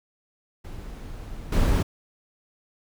brown noise with level steps, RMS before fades -37 / -20 dBFS, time 0.64-1.83 s, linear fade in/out 10 ms, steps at 1.52 s, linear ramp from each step 5 ms, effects none

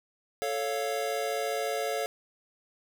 square chord, A augmented, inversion none, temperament equal, 440 / 554.4 / 698.5 Hz, A4 / C#5 / E#5, 0 / 0 / 0 cents, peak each -34 dBFS, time 0.42-2.06 s, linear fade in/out 0 ms, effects none

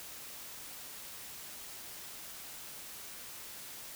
silence, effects white hiss -47 dBFS RMS until 3.95 s

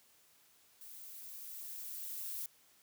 violet noise with level ramp, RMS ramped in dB -52 to -41 dBFS, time 0.81-2.46 s, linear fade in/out 2 ms, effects white hiss -67 dBFS RMS until 2.82 s + high-pass 60 Hz 12 dB/octave

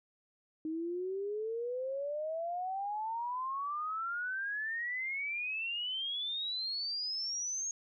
sine exponential sweep, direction up, 311.1 to 6600 Hz, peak -34 dBFS, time 0.65-7.71 s, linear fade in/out 2 ms, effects none

